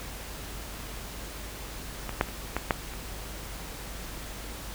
clicks, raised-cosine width 0.5 ms, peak -18 / -7 / -26 / -12 / -7 / -24 dBFS, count 6, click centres 2.093 / 2.211 / 2.287 / 2.566 / 2.708 / 2.937 s, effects added 50 Hz sine -41 dBFS peak until 4.74 s + pink hiss -41 dBFS RMS until 4.74 s

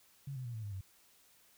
sine tone with pitch steps, 138.59 / 128.56 / 119.26 / 110.64 / 102.63 / 95.21 Hz, C#3 / C3 / A#2 / A2 / G#2 / G2, 0 / -30 / +40 / +10 / -20 / -50 cents, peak -39 dBFS, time 0.27-0.81 s, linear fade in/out 5 ms, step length 90 ms, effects white hiss -66 dBFS RMS until 1.57 s

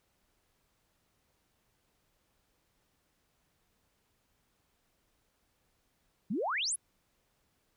sine exponential sweep, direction up, 173.6 to 11470 Hz, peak -30 dBFS, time 6.3-6.76 s, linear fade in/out 10 ms, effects pink hiss -75 dBFS RMS until 7.76 s

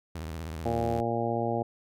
sawtooth tone with vibrato, 80.3 Hz, E2, 45 cents flat, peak -31 dBFS, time 0.15-1.01 s, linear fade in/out 5 ms, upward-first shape sine, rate 16 Hz, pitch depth 140 cents each way
harmonic tone, 116.54 Hz, A#2, in tune, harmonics 1 / 2 / 3 / 4 / 5 / 6 / 7, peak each -34 / -34 / -34 / -34 / -34 / -34 / -34 dBFS, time 0.65-1.63 s, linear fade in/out 10 ms
effects none

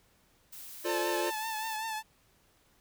blue noise, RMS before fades -46 dBFS, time 0.52-1.77 s, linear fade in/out 10 ms
square chord, D minor seventh, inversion first, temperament equal, 349.2 / 440 / 523.3 / 587.3 Hz, F4 / A4 / C5 / D5, 0 / 0 / 0 / 0 cents, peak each -34 / -39 / -40 / -37 dBFS, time 0.84-1.31 s, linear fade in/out 20 ms
sawtooth tone with vibrato, 880 Hz, A5, in tune, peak -30 dBFS, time 0.85-2.03 s, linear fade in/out 50 ms, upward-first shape triangle, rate 5.2 Hz, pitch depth 53 cents each way
effects pink hiss -67 dBFS RMS until 2.8 s

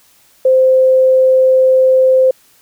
sine tone, 520 Hz, C5, 11 cents flat, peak -6 dBFS, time 0.45-2.31 s, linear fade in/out 5 ms, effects white hiss -50 dBFS RMS until 2.61 s

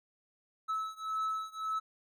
triangle beating tone pair, 1300 / 1301.8 Hz, E6 / E6, -24 / -22 cents, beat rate 1.8 Hz, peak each -34 / -35 dBFS, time 0.68-1.8 s, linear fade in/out 20 ms, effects none

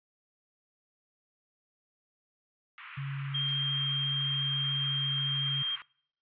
pink band-pass noise, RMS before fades -47 dBFS, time 2.78-5.82 s, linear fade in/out 0 ms, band 1100 to 2900 Hz, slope 48 dB/octave
sine tone, 138.4 Hz, C#3, 2 cents flat, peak -33 dBFS, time 2.97-5.63 s, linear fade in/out 10 ms
sine tone with vibrato, 3199 Hz, G7, 34 cents sharp, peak -29 dBFS, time 3.34-5.76 s, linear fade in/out 10 ms, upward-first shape triangle, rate 14 Hz, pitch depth 12 cents each way
violet noise with exponential decay, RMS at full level -41 dBFS, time 3.48-3.66 s, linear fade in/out 5 ms, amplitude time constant 38 ms
effects noise-tail reverb RT60 0.6 s tail -25 dB re dry + resampled to 11025 Hz

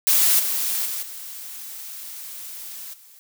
blue noise with level steps, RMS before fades -17 / -24 / -28 / -36 / -49 dBFS, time 0.07-3.19 s, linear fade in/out 0 ms, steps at 0.39 / 0.85 / 1.02 / 2.93 s, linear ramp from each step 10 ms, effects none

